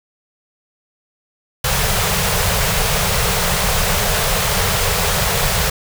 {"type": "band-stop noise", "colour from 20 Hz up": "pink", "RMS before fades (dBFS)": -17, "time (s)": [1.64, 5.7], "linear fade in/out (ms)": 5, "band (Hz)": [200, 400], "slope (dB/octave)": 96, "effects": []}